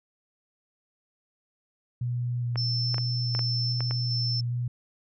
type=tone with vibrato; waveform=sine; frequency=121 Hz; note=B2; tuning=35 cents flat; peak=-26 dBFS; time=2.01-4.68 s; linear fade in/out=5 ms; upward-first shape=square; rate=1.2 Hz; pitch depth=12 cents each way
type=clicks; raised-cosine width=0.5 ms; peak=-20 dBFS; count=7; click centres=2.558 / 2.944 / 2.982 / 3.35 / 3.392 / 3.806 / 3.91 s
type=tone with tremolo; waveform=sine; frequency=5320 Hz; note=E8; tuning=15 cents sharp; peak=-28 dBFS; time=2.57-4.41 s; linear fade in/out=10 ms; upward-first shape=square; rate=1.3 Hz; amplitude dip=30%
effects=none